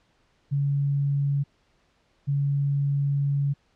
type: tone pair in turn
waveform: sine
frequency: 141.1 / 141.1 Hz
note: C#3 / C#3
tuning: +31 / +31 cents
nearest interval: unison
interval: 0 cents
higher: neither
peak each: -21 dBFS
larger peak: neither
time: 0.51-1.44 / 2.27-3.54 s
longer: second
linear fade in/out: 20 ms
effects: pink hiss -66 dBFS RMS until 3.75 s + low-pass 5000 Hz 12 dB/octave